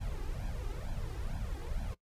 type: noise with flanger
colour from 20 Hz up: brown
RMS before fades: -37 dBFS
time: 0-1.95 s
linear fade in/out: 20 ms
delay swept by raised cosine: 1.2 to 2.5 ms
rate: 2.2 Hz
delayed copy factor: +0.85
effects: noise-tail reverb RT60 0.1 s tail -19 dB re dry + resampled to 32000 Hz